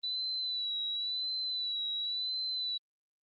sine tone with vibrato, 3965 Hz, B7, 6 cents sharp, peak -32 dBFS, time 0.03-2.78 s, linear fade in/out 10 ms, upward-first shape sine, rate 0.94 Hz, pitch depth 46 cents each way, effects Opus 32 kbps

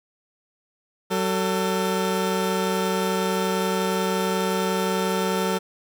20% pulse tone pair together, 188.49 / 448.3 Hz, F#3 / A4, +32 / +32 cents, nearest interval octave + minor third, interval 1500 cents, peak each -19 / -20 dBFS, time 1.1-5.59 s, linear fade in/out 20 ms, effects none

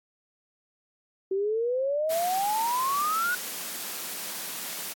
sine exponential sweep, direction up, 377.1 to 1480 Hz, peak -24 dBFS, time 1.31-3.35 s, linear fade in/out 5 ms
white high-pass noise, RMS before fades -35 dBFS, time 2.09-4.94 s, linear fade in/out 20 ms, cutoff 150 Hz, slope 48 dB/octave
effects AAC 64 kbps

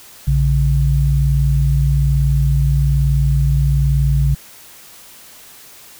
sine tone pair together, 58.86 / 140 Hz, A#1 / C#3, +17 / +18 cents, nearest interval octave + minor third, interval 1501 cents, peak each -14 dBFS, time 0.27-4.35 s, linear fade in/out 10 ms, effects white hiss -41 dBFS RMS until 5.99 s

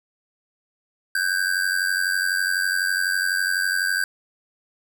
square ring-modulated tone, 1568 Hz, G6, in tune, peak -18 dBFS, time 1.15-4.04 s, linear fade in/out 0 ms, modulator 46 Hz, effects none

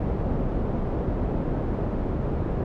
pink low-pass noise, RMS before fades -26 dBFS, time 0-2.64 s, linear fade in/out 5 ms, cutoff 570 Hz, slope 12 dB/octave, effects none

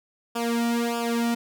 sawtooth tone with flanger, 234.5 Hz, A#3, 11 cents sharp, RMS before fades -25 dBFS, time 0.35-1.35 s, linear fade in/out 10 ms, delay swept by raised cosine 0.49 to 1.89 ms, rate 1.6 Hz, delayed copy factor -1, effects none

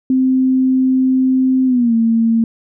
sine tone with pitch glide, 260 to 227.7 Hz, C4 to A#3, -11 to -40 cents, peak -10 dBFS, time 0.1-2.44 s, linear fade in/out 2 ms, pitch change -229 cents, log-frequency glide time 1.66-1.94 s, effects none

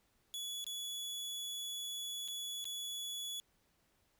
sawtooth tone with dropouts, 3403 Hz, G#7, 41 cents sharp, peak -37 dBFS, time 0.34-3.4 s, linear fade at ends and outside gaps 0 ms, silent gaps 0.643-0.666 / 2.278-2.284 / 2.643-2.654 s, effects pink hiss -75 dBFS RMS until 4.19 s

